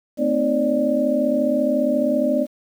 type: tone cluster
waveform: sine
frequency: 222.8 / 257.4 / 308.6 / 553 / 593 Hz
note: A3 / C4 / D#4 / C#5 / D5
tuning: +22 / -28 / -14 / -4 / +17 cents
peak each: -26 / -21 / -26 / -28 / -20 dBFS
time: 0.17-2.47 s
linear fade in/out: 50 ms
effects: 8-bit